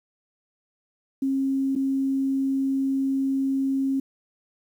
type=tone with dropouts; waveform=sine; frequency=270 Hz; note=C#4; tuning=45 cents flat; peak=-21 dBFS; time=1.22-4 s; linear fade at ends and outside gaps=5 ms; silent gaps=1.753-1.76 s; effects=9-bit